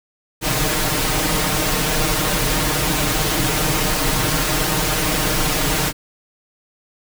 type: noise with comb filter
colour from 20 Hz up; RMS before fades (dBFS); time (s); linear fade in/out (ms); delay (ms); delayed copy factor
pink; -19; 0.41-5.93; 50; 6.5; +0.95
effects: none